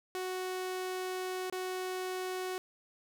sawtooth tone with dropouts, 370 Hz, F#4, in tune, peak -31 dBFS, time 0.15-2.58 s, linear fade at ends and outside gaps 0 ms, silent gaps 1.499-1.525 s, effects none

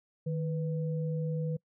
sine tone pair together, 155.87 / 495.6 Hz, D#3 / B4, +3 / +6 cents, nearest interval octave + minor sixth, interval 2003 cents, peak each -30 / -38 dBFS, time 0.26-1.57 s, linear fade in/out 10 ms, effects noise-tail reverb RT60 0.1 s tail -25 dB re dry

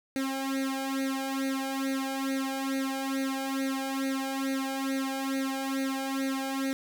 sawtooth tone with flanger, 268.8 Hz, C4, 47 cents sharp, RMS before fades -31 dBFS, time 0.16-6.73 s, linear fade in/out 0 ms, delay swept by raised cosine 0.47 to 1.32 ms, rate 2.3 Hz, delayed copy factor +1, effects none

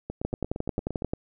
two click trains, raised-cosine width 2 ms, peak -19 / -14 dBFS, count 9 / 11, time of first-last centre 0.1-1.022 / 0.25-1.135 s, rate 8.68 / 11.3 Hz, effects none

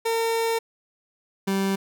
30% pulse tone pair in turn, 455.8 / 194.54 Hz, A#4 / G3, -39 / -13 cents, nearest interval octave + minor third, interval 1474 cents, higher first, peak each -19 dBFS, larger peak neither, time 0.05-0.59 / 1.47-1.76 s, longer first, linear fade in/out 10 ms, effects none

